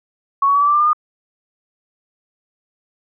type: tone with pitch steps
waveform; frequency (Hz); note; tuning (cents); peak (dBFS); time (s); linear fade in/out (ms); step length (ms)
sine; 1108.7 / 1124.2 / 1139.9 / 1155.8 / 1171.9 / 1188.3 / 1204.9 / 1221.7; C#6 / C#6 / C#6 / D6 / D6 / D6 / D6 / D#6; 0 / +24 / +48 / -28 / -4 / +20 / +44 / -32; -11; 0.42-0.932; 5; 64
effects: none